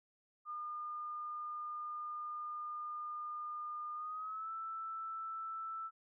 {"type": "tone with pitch glide", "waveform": "sine", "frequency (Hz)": [1213, 1322.8], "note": ["D#6", "E6"], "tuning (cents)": [-44, 6], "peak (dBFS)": -40, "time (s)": [0.45, 5.91], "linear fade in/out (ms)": 50, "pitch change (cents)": 150, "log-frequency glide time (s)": [3.94, 4.51], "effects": []}